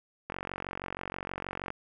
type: click train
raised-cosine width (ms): 0.5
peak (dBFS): -20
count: 66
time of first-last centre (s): 0.3-1.704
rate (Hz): 46.3
effects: none